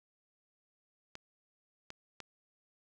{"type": "clicks", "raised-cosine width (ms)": 0.2, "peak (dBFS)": -27, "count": 3, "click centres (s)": [1.154, 1.904, 2.203], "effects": []}